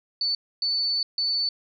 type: tone bursts at uneven times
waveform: sine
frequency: 4492 Hz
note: C#8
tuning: 22 cents sharp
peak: -22 dBFS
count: 3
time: 0.21-0.35 / 0.62-1.03 / 1.18-1.49 s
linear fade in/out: 2 ms
effects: none